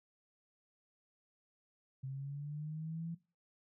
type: linear sweep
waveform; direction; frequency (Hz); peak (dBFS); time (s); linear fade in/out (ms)
sine; up; 131.9 to 168.9; -39; 2.03-3.15; 10
effects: noise-tail reverb RT60 0.3 s tail -18 dB re dry